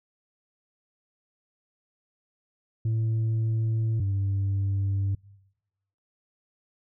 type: tone pair in turn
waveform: sine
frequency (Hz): 111.7 / 98.26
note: A2 / G2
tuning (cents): +27 / +5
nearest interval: major second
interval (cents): 222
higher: first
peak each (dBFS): -20 / -21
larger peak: first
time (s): 2.85-4 / 4-5.15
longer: neither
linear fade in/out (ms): 5
effects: noise-tail reverb RT60 1.0 s tail -25 dB re dry + tanh soft clip ceiling -22 dBFS